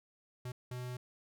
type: tone bursts at uneven times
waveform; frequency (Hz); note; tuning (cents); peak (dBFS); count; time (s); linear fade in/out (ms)
square; 124.8; B2; +19; -40; 2; 0.45-0.52 / 0.71-0.97; 5
effects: none